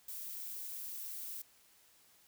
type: noise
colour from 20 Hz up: violet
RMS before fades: -44 dBFS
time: 0.08-1.42 s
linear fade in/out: 5 ms
effects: white hiss -66 dBFS RMS until 2.27 s